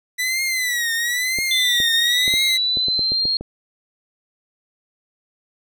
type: tone with vibrato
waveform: sawtooth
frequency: 1975.5 Hz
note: B6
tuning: in tune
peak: -16 dBFS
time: 0.18-2.58 s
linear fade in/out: 20 ms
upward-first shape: triangle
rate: 1 Hz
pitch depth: 140 cents each way
type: clicks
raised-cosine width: 2 ms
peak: -17 dBFS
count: 10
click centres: 1.387 / 1.802 / 2.279 / 2.339 / 2.772 / 2.884 / 2.993 / 3.12 / 3.254 / 3.41 s
type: exponential sweep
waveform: sine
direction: up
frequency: 3520 to 4263 Hz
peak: -17 dBFS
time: 1.51-3.37 s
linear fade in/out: 2 ms
effects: none